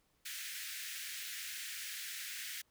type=high-pass noise; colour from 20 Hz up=pink; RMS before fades=-44 dBFS; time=0.25-2.62 s; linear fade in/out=10 ms; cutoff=1600 Hz; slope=48 dB/octave; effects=pink hiss -75 dBFS RMS until 2.7 s